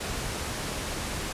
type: low-pass noise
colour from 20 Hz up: pink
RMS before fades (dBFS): -33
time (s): 0-1.33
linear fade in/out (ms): 10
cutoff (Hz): 11000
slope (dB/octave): 24
effects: resampled to 32000 Hz